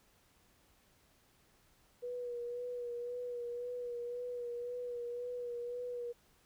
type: tone with vibrato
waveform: sine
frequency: 484.9 Hz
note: B4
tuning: 32 cents flat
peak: -38 dBFS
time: 2.02-6.13 s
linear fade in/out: 20 ms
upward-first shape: sine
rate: 1.9 Hz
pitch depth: 27 cents each way
effects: pink hiss -69 dBFS RMS until 6.45 s